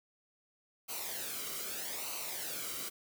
white noise with flanger, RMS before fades -40 dBFS, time 0.88-2.9 s, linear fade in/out 20 ms, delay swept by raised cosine 0.57 to 1.17 ms, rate 0.8 Hz, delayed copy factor -0.65, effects none

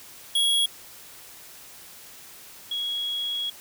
square / sine tone pair in turn, 3322 / 3322 Hz, G#7 / G#7, 0 / 0 cents, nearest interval unison, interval 0 cents, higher neither, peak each -20 / -26 dBFS, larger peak first, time 0.35-0.66 / 2.71-3.5 s, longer second, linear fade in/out 5 ms, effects white hiss -46 dBFS RMS until 3.6 s

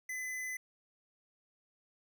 square tone, 2017 Hz, B6, 36 cents sharp, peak -38 dBFS, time 0.09-0.57 s, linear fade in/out 5 ms, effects none

